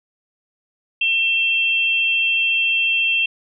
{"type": "tone pair together", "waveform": "sine", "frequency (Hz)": [2693, 3205], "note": ["E7", "G7"], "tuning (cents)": [36, 38], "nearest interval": "minor third", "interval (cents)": 302, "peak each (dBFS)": [-16, -23], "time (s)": [1.01, 3.26], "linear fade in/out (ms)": 5, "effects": []}